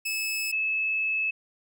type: tone pair in turn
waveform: sawtooth / sine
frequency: 2601 / 2601 Hz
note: E7 / E7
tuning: -24 / -24 cents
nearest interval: unison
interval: 0 cents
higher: neither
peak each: -24 dBFS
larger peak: neither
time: 0.05-0.52 / 0.52-1.31 s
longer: second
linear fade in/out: 10 ms
effects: none